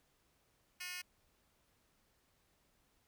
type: tone with high-pass filter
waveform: 10% pulse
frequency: 360 Hz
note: F#4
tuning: 47 cents flat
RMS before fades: -45 dBFS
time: 0.8-1.02 s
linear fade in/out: 10 ms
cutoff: 2700 Hz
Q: 1.7
effects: pink hiss -75 dBFS RMS until 3.07 s